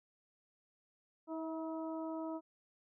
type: harmonic tone with a mistuned harmonic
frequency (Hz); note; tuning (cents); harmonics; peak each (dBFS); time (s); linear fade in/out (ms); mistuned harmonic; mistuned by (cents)
320.4; E4; -49; 1 / 2 / 3 / 4; -40 / -44 / -48 / -53; 1.27-2.41; 50; 2; +16
effects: none